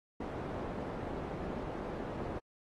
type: low-pass noise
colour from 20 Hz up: white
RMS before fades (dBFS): -40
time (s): 0.2-2.39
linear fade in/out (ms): 5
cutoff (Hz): 560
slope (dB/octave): 12
effects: AAC 32 kbps